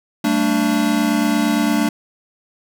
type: chord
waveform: square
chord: G suspended second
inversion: none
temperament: equal with one note detuned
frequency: 196 / 224.5 / 293.7 Hz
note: G3 / A3 / D4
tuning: 0 / +35 / 0 cents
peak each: -24 / -19 / -19 dBFS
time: 0.24-1.89 s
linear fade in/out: 5 ms
effects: none

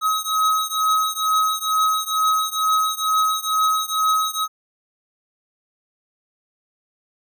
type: beating tone pair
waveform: square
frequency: 1272 / 1274.2 Hz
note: D#6 / D#6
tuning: +38 / +41 cents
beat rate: 2.2 Hz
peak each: -21 / -22 dBFS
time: 0.01-4.48 s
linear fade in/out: 50 ms
effects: none

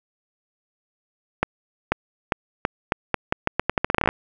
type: accelerating click train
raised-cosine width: 0.5 ms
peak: -3 dBFS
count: 20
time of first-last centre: 1.43-4.09 s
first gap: 490 ms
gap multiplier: 0.82
effects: none

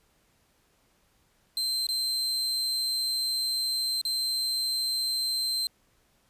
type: tone with dropouts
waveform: 40% pulse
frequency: 4117 Hz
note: C8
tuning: 29 cents flat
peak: -25 dBFS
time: 1.57-5.67 s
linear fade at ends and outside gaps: 1 ms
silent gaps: 1.868-1.888 / 4.014-4.051 s
effects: pink hiss -67 dBFS RMS until 6.29 s + resampled to 32000 Hz

